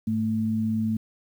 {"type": "tone pair together", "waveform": "sine", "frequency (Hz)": [105.32, 220.6], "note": ["G#2", "A3"], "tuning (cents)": [25, 5], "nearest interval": "octave + minor second", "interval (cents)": 1280, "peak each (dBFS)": [-30, -23], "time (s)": [0.07, 0.97], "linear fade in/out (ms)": 5, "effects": ["9-bit"]}